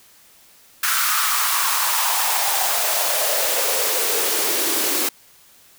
white noise with high-pass filter sweep, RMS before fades -20 dBFS, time 0.83-5.09 s, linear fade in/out 5 ms, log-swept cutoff 1400 to 310 Hz, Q 4.1, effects white hiss -51 dBFS RMS until 5.78 s

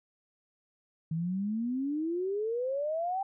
sine exponential sweep, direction up, 157.1 to 794 Hz, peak -29 dBFS, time 1.11-3.23 s, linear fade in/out 5 ms, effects none

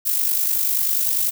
violet noise with amplitude modulation, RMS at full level -18 dBFS, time 0.05-1.31 s, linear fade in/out 20 ms, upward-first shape sine, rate 50.2 Hz, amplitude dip 50%, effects none

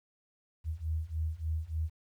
sine beating tone pair, 77.78 / 81.18 Hz, D#2 / E2, 0 / -26 cents, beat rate 3.4 Hz, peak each -35 / -34 dBFS, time 0.64-1.9 s, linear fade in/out 50 ms, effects 11-bit

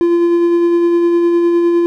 triangle tone with tremolo, 343.3 Hz, F4, 30 cents flat, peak -6 dBFS, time 0.01-1.86 s, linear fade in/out 0 ms, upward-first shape sine, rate 9.8 Hz, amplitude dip 25%, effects none

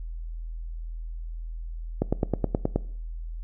click train, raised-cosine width 2 ms, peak -9 dBFS, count 8, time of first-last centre 2.02-2.76 s, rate 9.46 Hz, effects noise-tail reverb RT60 0.6 s tail -21 dB re dry + added 41 Hz sine -32 dBFS peak until 3.43 s

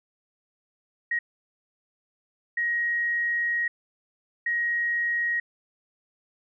sine tone bursts at uneven times, 1888 Hz, A#6, 22 cents sharp, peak -23 dBFS, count 3, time 1.11-1.19 / 2.57-3.68 / 4.46-5.4 s, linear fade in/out 5 ms, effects none

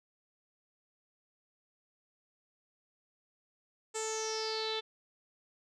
sawtooth tone with low-pass filter sweep, 440 Hz, A4, in tune, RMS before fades -36 dBFS, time 3.94-4.81 s, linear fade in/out 20 ms, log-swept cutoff 7800 to 3600 Hz, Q 8.4, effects none

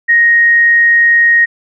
sine tone, 1871 Hz, A#6, 6 cents sharp, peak -5 dBFS, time 0.08-1.46 s, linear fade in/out 20 ms, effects none

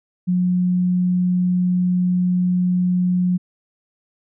sine tone, 180.3 Hz, F#3, 45 cents flat, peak -15 dBFS, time 0.27-3.38 s, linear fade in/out 20 ms, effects none

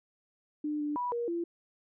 sine tone with pitch steps, 299.6 / 295.4 / 980 / 473.6 / 340.8 Hz, D4 / D4 / B5 / A#4 / F4, +35 / +10 / -14 / +27 / -42 cents, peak -30 dBFS, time 0.64-1.44 s, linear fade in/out 5 ms, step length 160 ms, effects none

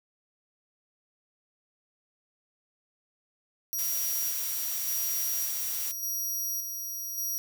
15% pulse tone with tremolo, 5740 Hz, F8, 47 cents sharp, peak -24 dBFS, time 3.73-7.38 s, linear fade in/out 0 ms, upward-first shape square, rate 0.87 Hz, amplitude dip 40%
blue noise, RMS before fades -34 dBFS, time 3.78-5.92 s, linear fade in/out 10 ms
effects none

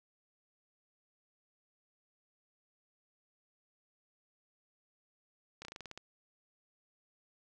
slowing click train, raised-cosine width 0.2 ms, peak -28 dBFS, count 9, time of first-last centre 5.62-5.976 s, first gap 30 ms, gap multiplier 1.11, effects none

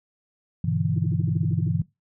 sine chord, E minor seventh, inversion first, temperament equal with one note detuned, 100.17 / 123.47 / 146.83 / 164.81 Hz, G2 / B2 / D3 / E3, +38 / 0 / 0 / 0 cents, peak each -27 / -28 / -27 / -25 dBFS, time 0.64-1.82 s, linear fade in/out 5 ms
sine tone bursts, 320 Hz, D#4, 49 cents sharp, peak -34 dBFS, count 10, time 0.96-1.687 s, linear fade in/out 5 ms, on 25 ms, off 53 ms
effects noise-tail reverb RT60 0.2 s tail -20 dB re dry

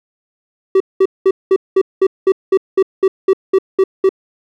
triangle tone bursts, 383.2 Hz, G4, 39 cents flat, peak -5 dBFS, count 14, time 0.75-4.092 s, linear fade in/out 5 ms, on 53 ms, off 200 ms, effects none

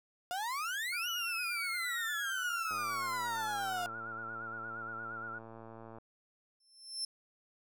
35% pulse exponential two-way sweep, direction up then down, 698.5 to 2984 to 698.5 Hz, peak -33 dBFS, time 0.31-3.86 s, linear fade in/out 0 ms, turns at 1.09 s
sine tone with vibrato, 1396.9 Hz, F6, in tune, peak -40 dBFS, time 0.92-5.39 s, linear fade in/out 10 ms, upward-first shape sine, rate 8.6 Hz, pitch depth 75 cents each way
click train, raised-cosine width 1 ms, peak -36 dBFS, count 371, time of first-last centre 2.71-5.984 s, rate 113 Hz
35% pulse tone with exponential growth, 5330 Hz, E8, 18 cents sharp, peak -30 dBFS, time 6.6-7.05 s, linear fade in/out 5 ms, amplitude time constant 97 ms
effects none

